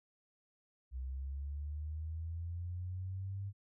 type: linear sweep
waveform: sine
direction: up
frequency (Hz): 63 to 100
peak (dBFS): -38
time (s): 0.91-3.53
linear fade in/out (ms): 50
effects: none